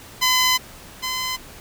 10% pulse tone pair in turn, 1016 / 1023.7 Hz, B5 / C6, +49 / -38 cents, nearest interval unison, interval 13 cents, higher second, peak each -7 / -15 dBFS, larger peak first, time 0.21-0.58 / 1.02-1.37 s, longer first, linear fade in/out 20 ms, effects pink hiss -42 dBFS RMS until 1.6 s

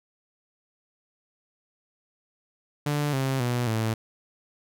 sawtooth tone with pitch steps, 146.83 / 133.87 / 122.05 / 111.28 Hz, D3 / C3 / B2 / A2, 0 / +40 / -20 / +20 cents, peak -20 dBFS, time 2.86-3.94 s, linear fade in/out 5 ms, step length 270 ms, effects none

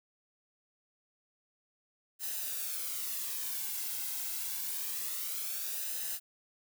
blue noise with flanger, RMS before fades -37 dBFS, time 2.19-6.2 s, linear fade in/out 50 ms, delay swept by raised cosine 0.88 to 1.7 ms, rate 0.26 Hz, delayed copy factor -0.55, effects none

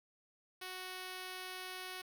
5% pulse tone, 370 Hz, F#4, in tune, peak -32 dBFS, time 0.61-2.02 s, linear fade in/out 10 ms, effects 11-bit

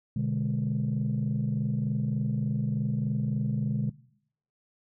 sine chord, G# diminished, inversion first, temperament equal, 123.47 / 146.83 / 207.7 Hz, B2 / D3 / G#3, 0 / 0 / 0 cents, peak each -29 dBFS, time 0.16-3.9 s, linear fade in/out 5 ms, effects noise-tail reverb RT60 0.7 s tail -21 dB re dry + tanh soft clip ceiling -20 dBFS

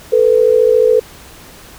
sine tone pair together, 442 / 496.1 Hz, A4 / B4, +8 / +8 cents, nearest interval major second, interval 200 cents, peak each -10 dBFS, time 0.12-1 s, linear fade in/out 10 ms, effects pink hiss -38 dBFS RMS until 1.78 s

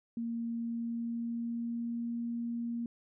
sine tone with pitch glide, 232.1 to 234.9 Hz, A#3 to A#3, -7 to +13 cents, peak -33 dBFS, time 0.17-2.86 s, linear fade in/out 2 ms, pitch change +20 cents, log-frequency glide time 0.49-2.14 s, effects none

